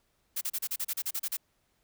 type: noise bursts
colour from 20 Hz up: blue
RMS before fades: -32 dBFS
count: 12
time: 0.36-1.37 s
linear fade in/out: 10 ms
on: 53 ms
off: 34 ms
effects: pink hiss -73 dBFS RMS until 1.83 s